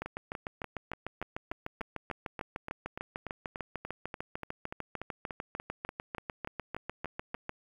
two click trains, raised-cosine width 0.5 ms, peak -21 / -23 dBFS, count 51 / 26, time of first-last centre 0.02-7.494 / 0.06-7.349 s, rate 6.69 / 3.43 Hz, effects 9-bit

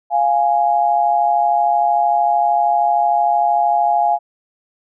sine tone pair together, 697.5 / 830.6 Hz, F5 / G#5, -2 / 0 cents, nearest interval minor third, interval 302 cents, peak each -15 dBFS, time 0.1-4.19 s, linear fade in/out 50 ms, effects none

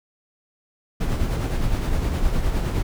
brown noise with tremolo, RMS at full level -20 dBFS, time 1-2.83 s, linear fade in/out 10 ms, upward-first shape sine, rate 9.7 Hz, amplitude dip 40%, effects none

